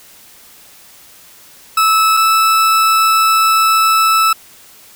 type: tone pair in turn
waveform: 40% pulse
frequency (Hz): 1305 / 1312.2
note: E6 / E6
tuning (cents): -18 / -8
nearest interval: unison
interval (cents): 10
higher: second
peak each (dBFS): -8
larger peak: neither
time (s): 1.77-2.17 / 2.17-4.33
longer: second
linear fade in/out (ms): 5
effects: white hiss -42 dBFS RMS until 4.95 s